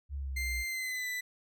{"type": "linear sweep", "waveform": "sine", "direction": "down", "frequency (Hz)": [71.4, 60.1], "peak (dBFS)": -34, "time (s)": [0.09, 0.65], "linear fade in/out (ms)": 50}
{"type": "tone with pitch glide", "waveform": "40% pulse", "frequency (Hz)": [2093, 1992.7], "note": ["C7", "B6"], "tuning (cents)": [0, 15], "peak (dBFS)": -33, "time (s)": [0.36, 1.21], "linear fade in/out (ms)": 10, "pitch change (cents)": -85, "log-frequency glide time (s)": [0.65, 1.07]}
{"effects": []}